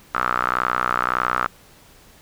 sawtooth tone with band-pass filter, 61.74 Hz, B1, in tune, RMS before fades -22 dBFS, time 0.14-1.47 s, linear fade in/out 10 ms, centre 1300 Hz, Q 6.6, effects pink hiss -50 dBFS RMS until 2.21 s

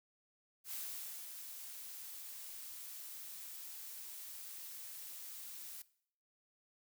blue noise with ADSR envelope, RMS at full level -43 dBFS, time 0.64-5.82 s, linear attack 84 ms, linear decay 530 ms, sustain -6 dB, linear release 3 ms, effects noise-tail reverb RT60 0.6 s tail -19 dB re dry

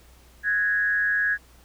sine tone with frequency modulation, 1661.2 Hz, G#6, in tune, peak -20 dBFS, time 0.43-1.38 s, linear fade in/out 50 ms, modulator 175 Hz, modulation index 0.51, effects added 60 Hz sine -52 dBFS peak until 1.64 s + pink hiss -56 dBFS RMS until 1.64 s

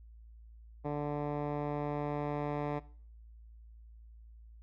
10% pulse tone with low-pass filter sweep, 146.7 Hz, D3, 2 cents flat, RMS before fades -35 dBFS, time 0.84-2.8 s, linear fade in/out 20 ms, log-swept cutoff 920 to 1500 Hz, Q 0.75, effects noise-tail reverb RT60 0.5 s tail -20 dB re dry + added 56 Hz sine -51 dBFS peak until 4.62 s

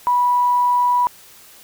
sine tone with quantisation, 980 Hz, B5, 14 cents flat, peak -13 dBFS, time 0.07-1.07 s, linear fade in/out 0 ms, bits 7, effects white hiss -45 dBFS RMS until 1.63 s

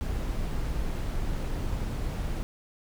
brown noise, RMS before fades -30 dBFS, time 0.01-2.43 s, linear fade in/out 0 ms, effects none

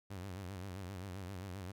sawtooth tone with vibrato, 94.2 Hz, F#2, 32 cents sharp, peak -39 dBFS, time 0.1-1.72 s, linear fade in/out 10 ms, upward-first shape sine, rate 7.6 Hz, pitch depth 120 cents each way, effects none

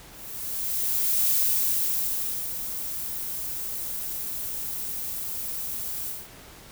violet noise with ADSR envelope, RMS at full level -22 dBFS, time 0.1-6.29 s, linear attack 1200 ms, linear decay 1200 ms, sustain -10 dB, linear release 210 ms, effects pink hiss -47 dBFS RMS until 6.71 s

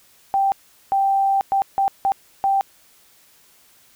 sine tone bursts at uneven times, 784 Hz, G5, in tune, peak -15 dBFS, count 6, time 0.34-0.52 / 0.92-1.41 / 1.52-1.62 / 1.78-1.88 / 2.05-2.12 / 2.44-2.61 s, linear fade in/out 0 ms, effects white hiss -54 dBFS RMS until 3.95 s

